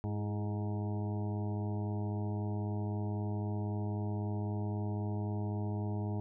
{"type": "harmonic tone with a mistuned harmonic", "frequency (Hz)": 103.83, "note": "G#2", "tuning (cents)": 0, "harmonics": [1, 2, 3, 4, 6, 7, 8, 9], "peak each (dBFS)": [-34, -40, -44, -46, -50, -51, -52, -53], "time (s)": [0.04, 6.2], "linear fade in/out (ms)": 0, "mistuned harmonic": 3, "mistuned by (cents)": 50, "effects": []}